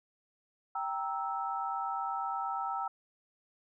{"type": "chord", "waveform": "sine", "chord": "E diminished", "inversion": "first", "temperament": "equal with one note detuned", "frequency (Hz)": [784, 932.3, 1312.4], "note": ["G5", "Bb5", "E6"], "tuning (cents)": [0, 0, -8], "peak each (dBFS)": [-36, -38, -36], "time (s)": [0.75, 2.88], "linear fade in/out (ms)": 5, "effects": []}